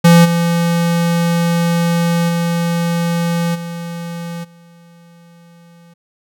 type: tone with level steps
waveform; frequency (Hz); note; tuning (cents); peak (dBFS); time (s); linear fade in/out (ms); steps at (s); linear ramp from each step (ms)
square; 170; F3; -46; -5 / -13 / -15 / -24 / -42; 0.04-5.94; 10; 0.24 / 2.28 / 3.54 / 4.43; 20
effects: none